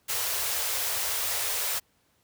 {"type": "band-stop noise", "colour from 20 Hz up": "white", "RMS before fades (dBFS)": -29, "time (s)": [0.08, 1.8], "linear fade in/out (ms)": 20, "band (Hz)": [110, 410], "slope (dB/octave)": 48, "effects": ["pink hiss -68 dBFS RMS until 2.23 s", "high-pass 60 Hz 12 dB/octave"]}